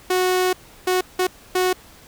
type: tone bursts at uneven times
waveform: sawtooth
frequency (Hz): 367.5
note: F#4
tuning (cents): -12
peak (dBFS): -13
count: 4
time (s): 0.1-0.53 / 0.87-1.01 / 1.19-1.27 / 1.55-1.73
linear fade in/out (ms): 5
effects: pink hiss -47 dBFS RMS until 2.07 s